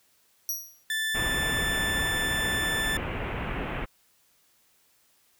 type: tone with exponential decay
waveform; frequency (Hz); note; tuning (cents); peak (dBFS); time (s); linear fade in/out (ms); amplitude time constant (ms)
20% pulse; 5770; F#8; -44; -20; 0.49-0.84; 1; 76
type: tone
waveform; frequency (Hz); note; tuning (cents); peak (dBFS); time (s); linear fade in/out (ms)
30% pulse; 1760; A6; 0; -24; 0.9-2.97; 2
type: low-pass noise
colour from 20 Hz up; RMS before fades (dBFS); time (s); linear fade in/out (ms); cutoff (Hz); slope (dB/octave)
pink; -32; 1.14-3.86; 20; 2900; 48
effects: white hiss -65 dBFS RMS until 5.39 s